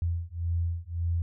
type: beating tone pair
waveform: sine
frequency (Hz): 84.1 / 85.9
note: E2 / F2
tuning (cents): +35 / -28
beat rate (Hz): 1.8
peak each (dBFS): -30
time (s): 0.02-1.22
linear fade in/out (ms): 0
effects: none